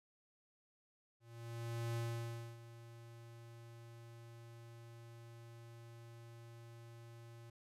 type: tone with ADSR envelope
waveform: square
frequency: 116.54 Hz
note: A#2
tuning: in tune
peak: -38 dBFS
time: 1.2-7.5 s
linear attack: 760 ms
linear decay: 610 ms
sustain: -16 dB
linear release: 4 ms
effects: resampled to 32000 Hz